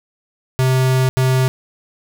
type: tone bursts at uneven times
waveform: square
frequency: 130 Hz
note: C3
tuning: 11 cents flat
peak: -13 dBFS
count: 2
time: 0.59-1.09 / 1.17-1.48 s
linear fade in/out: 0 ms
effects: none